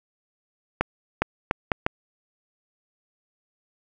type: accelerating click train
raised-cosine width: 0.5 ms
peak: -5 dBFS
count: 5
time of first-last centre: 0.81-1.865 s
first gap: 410 ms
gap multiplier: 0.71
effects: none